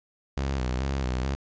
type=tone with vibrato; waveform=sawtooth; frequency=65.4 Hz; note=C2; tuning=in tune; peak=-22 dBFS; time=0.37-1.35 s; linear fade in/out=0 ms; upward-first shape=square; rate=2.3 Hz; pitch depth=70 cents each way; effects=resampled to 16000 Hz + 10-bit